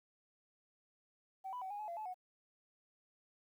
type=tone with pitch steps; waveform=sine; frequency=766 / 991 / 758 / 822 / 850 / 685 / 862 / 735 Hz; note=G5 / B5 / F#5 / G#5 / G#5 / F5 / A5 / F#5; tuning=-40 / +6 / +42 / -18 / +40 / -34 / -36 / -12 cents; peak=-40 dBFS; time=1.44-2.144 s; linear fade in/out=20 ms; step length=88 ms; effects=tanh soft clip ceiling -37 dBFS + 12-bit